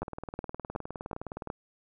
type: two click trains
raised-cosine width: 1 ms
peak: -19 / -23 dBFS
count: 5 / 29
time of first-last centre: 0.02-1.501 / 0.03-1.473 s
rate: 2.7 / 19.4 Hz
effects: none